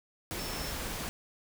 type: tone in noise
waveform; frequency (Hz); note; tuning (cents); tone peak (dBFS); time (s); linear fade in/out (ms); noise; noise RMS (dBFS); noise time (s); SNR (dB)
sine; 5360; E8; +28; -43; 0.39-0.72; 0; pink; -37; 0.31-1.09; -9
effects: none